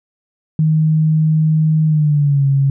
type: tone with pitch glide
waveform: sine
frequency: 156.6 to 137.91 Hz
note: D#3 to C#3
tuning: +11 to -9 cents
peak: -10 dBFS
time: 0.59-2.7 s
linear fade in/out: 2 ms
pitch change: -220 cents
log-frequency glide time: 1.86-2.46 s
effects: none